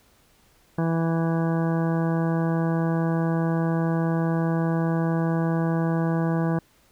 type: harmonic tone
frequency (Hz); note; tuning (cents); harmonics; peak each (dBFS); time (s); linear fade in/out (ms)
164.81; E3; 0; 1 / 2 / 3 / 4 / 5 / 6 / 7 / 9 / 10; -22 / -28 / -32 / -34 / -36 / -38 / -39 / -41 / -42; 0.78-6.59; 5
effects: pink hiss -60 dBFS RMS until 6.91 s